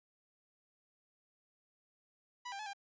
sawtooth tone with pitch steps, 983 / 793 / 855 / 798 Hz, B5 / G5 / A5 / G5, -8 / +20 / -50 / +31 cents, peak -38 dBFS, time 2.45-2.734 s, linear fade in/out 10 ms, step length 71 ms, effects resampled to 16000 Hz + 13-bit

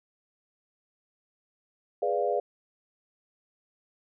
sine chord, G# diminished seventh, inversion none, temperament equal, 415.3 / 493.9 / 587.3 / 698.5 Hz, G#4 / B4 / D5 / F5, 0 / 0 / 0 / 0 cents, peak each -30 dBFS, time 2.02-2.4 s, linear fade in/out 5 ms, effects none

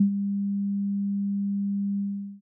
sine tone with ADSR envelope, 200 Hz, G3, 35 cents sharp, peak -14 dBFS, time 0-2.41 s, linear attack 7 ms, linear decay 92 ms, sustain -10 dB, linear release 420 ms, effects none

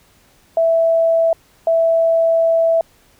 sine tone pair in turn, 659.3 / 659.3 Hz, E5 / E5, 0 / 0 cents, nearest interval unison, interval 0 cents, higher neither, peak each -11 dBFS, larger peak neither, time 0.57-1.33 / 1.67-2.81 s, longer second, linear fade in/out 2 ms, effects pink hiss -53 dBFS RMS until 3.19 s

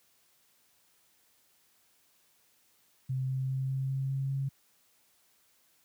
sine tone with pitch steps, 130.81 / 131.72 / 132.64 / 133.56 / 134.49 / 135.42 / 136.36 Hz, C3 / C3 / C3 / C3 / C3 / C#3 / C#3, 0 / +12 / +24 / +36 / +48 / -40 / -28 cents, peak -29 dBFS, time 3.09-4.49 s, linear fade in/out 10 ms, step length 200 ms, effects white hiss -68 dBFS RMS until 5.84 s + high-pass 60 Hz 12 dB/octave

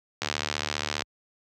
click train, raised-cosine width 0.2 ms, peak -9 dBFS, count 61, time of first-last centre 0.22-1.021 s, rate 74.9 Hz, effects high-pass 60 Hz 12 dB/octave

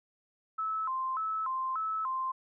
sine tone with vibrato, 1167 Hz, D6, 11 cents flat, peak -30 dBFS, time 0.58-2.32 s, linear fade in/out 10 ms, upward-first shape square, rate 1.7 Hz, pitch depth 190 cents each way, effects none

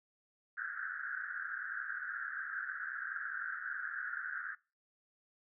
pink band-pass noise, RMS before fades -41 dBFS, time 0.57-4.55 s, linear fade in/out 5 ms, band 1400 to 1700 Hz, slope 96 dB/octave, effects noise-tail reverb RT60 0.3 s tail -21 dB re dry

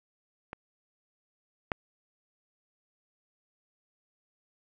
clicks, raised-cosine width 0.5 ms, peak -23 / -13 dBFS, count 2, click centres 0.531 / 1.718 s, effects none

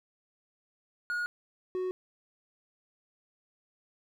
triangle tone pair in turn, 1441 / 369.1 Hz, F#6 / F#4, -46 / -4 cents, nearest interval 2 octaves, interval 2358 cents, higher first, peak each -28 dBFS, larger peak neither, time 1.1-1.26 / 1.75-1.91 s, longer neither, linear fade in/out 0 ms, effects none

